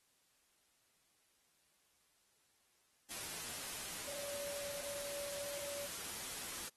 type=tone in noise; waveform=sine; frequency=571 Hz; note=D5; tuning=49 cents flat; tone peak=-45 dBFS; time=4.07-5.87 s; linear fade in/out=10 ms; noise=white; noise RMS=-45 dBFS; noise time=3.1-6.69 s; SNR=-3 dB; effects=white hiss -75 dBFS RMS until 6.76 s + AAC 32 kbps